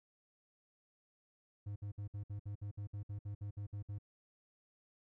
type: tone bursts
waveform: triangle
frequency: 102.1 Hz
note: G#2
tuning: 29 cents flat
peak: -38 dBFS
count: 15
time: 1.66-3.986 s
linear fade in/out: 10 ms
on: 100 ms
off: 59 ms
effects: none